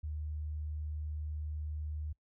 sine tone, 76 Hz, D#2, 40 cents flat, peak -36 dBFS, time 0.03-2.13 s, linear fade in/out 10 ms, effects noise-tail reverb RT60 0.1 s tail -23 dB re dry

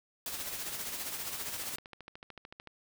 white noise with tremolo, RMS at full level -37 dBFS, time 0.26-1.76 s, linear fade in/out 2 ms, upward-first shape sine, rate 15 Hz, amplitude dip 45%
click train, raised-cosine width 0.3 ms, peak -30 dBFS, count 19, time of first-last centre 1.34-2.673 s, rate 13.5 Hz
effects none

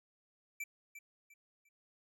square tone with echo, 2330 Hz, D7, 14 cents flat, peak -39 dBFS, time 0.6-0.64 s, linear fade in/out 5 ms, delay 350 ms, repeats 3, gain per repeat -10 dB, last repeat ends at 1.69 s, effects none

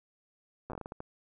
slowing click train, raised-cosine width 1 ms, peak -26 dBFS, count 10, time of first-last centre 0.7-1.004 s, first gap 8 ms, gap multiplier 1.34, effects none

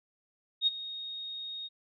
sine tone with ADSR envelope, 3729 Hz, A#7, in tune, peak -21 dBFS, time 0.61-1.69 s, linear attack 59 ms, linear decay 25 ms, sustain -16 dB, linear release 30 ms, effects none

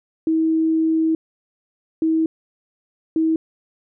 sine tone bursts at uneven times, 321.1 Hz, E4, 45 cents flat, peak -15 dBFS, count 3, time 0.27-1.15 / 2.02-2.26 / 3.16-3.36 s, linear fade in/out 2 ms, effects none

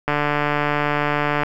click train, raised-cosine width 0.5 ms, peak -5 dBFS, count 200, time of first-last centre 0.08-1.434 s, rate 147 Hz, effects 7-bit

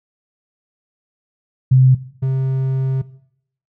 sine / triangle tone pair in turn, 130 / 132.58 Hz, C3 / C3, -11 / +23 cents, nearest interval unison, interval 34 cents, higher second, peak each -7 / -13 dBFS, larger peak first, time 1.71-1.95 / 2.22-3.02 s, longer second, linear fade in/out 10 ms, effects noise-tail reverb RT60 0.7 s tail -18 dB re dry

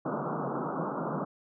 pink band-pass noise, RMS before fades -33 dBFS, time 0.05-1.25 s, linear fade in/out 10 ms, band 140 to 1400 Hz, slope 96 dB/octave, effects none

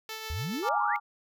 5% pulse tone with tremolo, 440 Hz, A4, in tune, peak -24 dBFS, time 0.09-0.69 s, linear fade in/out 2 ms, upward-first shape triangle, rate 7 Hz, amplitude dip 35%
sine exponential sweep, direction up, 68.4 to 2217 Hz, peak -31 dBFS, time 0.3-0.96 s, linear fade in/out 0 ms
sine chord, Bb dominant seventh, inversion third, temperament equal, 830.6 / 932.3 / 1174.7 / 1396.9 Hz, Ab5 / Bb5 / D6 / F6, 0 / 0 / 0 / 0 cents, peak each -29 / -33 / -30 / -34 dBFS, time 0.62-1 s, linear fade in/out 50 ms
effects none

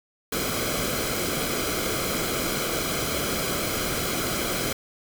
pink noise with comb filter, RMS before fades -27 dBFS, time 0.32-4.73 s, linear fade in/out 5 ms, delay 1.1 ms, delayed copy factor -0.65, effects none

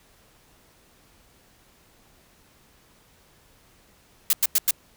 blue noise bursts, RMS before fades -19 dBFS, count 4, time 4.3-4.709 s, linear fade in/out 2 ms, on 31 ms, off 95 ms, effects pink hiss -58 dBFS RMS until 4.96 s

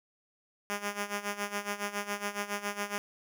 5% pulse tone with tremolo, 204.1 Hz, G#3, 30 cents flat, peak -19 dBFS, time 0.7-2.98 s, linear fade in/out 0 ms, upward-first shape sine, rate 7.2 Hz, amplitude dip 80%, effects none

